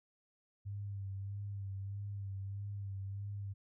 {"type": "tone with vibrato", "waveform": "sine", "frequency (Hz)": 99.3, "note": "G2", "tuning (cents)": 23, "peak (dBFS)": -39, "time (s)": [0.65, 3.54], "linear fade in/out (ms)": 20, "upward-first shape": "sine", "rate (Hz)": 1.6, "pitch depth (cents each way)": 38, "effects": []}